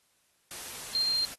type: tone in noise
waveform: sine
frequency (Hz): 4186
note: C8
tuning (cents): 0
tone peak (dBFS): -25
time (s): 0.95-1.25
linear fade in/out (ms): 0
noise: white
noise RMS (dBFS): -41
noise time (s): 0.51-1.34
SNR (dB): +13
effects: white hiss -70 dBFS RMS until 1.38 s + AAC 32 kbps